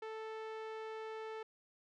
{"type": "tone with low-pass filter", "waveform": "sawtooth", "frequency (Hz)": 440, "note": "A4", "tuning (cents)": 0, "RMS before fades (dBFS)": -45, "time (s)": [0.02, 1.43], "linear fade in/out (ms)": 5, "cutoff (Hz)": 2700, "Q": 0.67, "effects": []}